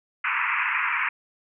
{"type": "band-pass noise", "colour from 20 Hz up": "white", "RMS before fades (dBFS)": -25, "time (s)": [0.24, 1.09], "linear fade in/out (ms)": 5, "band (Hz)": [930, 2600], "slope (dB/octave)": 96, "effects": []}